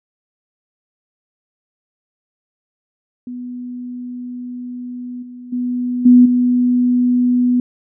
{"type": "tone with level steps", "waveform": "sine", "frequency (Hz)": 246.9, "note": "B3", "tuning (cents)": 0, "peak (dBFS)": [-25, -31, -17, -4, -11], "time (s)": [3.27, 7.6], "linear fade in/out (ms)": 2, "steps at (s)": [5.22, 5.52, 6.05, 6.25], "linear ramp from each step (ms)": 10, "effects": []}